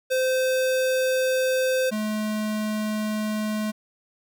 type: tone pair in turn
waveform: square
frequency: 517 / 214 Hz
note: C5 / A3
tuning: -21 / -48 cents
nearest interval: octave + minor third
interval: 1527 cents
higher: first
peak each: -21 / -25 dBFS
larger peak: first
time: 0.1-1.91 / 1.91-3.72 s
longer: neither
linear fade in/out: 20 ms
effects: 9-bit